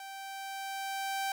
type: tone with level ramp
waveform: sawtooth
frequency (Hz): 780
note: G5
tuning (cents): -9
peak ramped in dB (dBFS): -39 to -27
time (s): 0-1.32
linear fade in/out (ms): 2
effects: none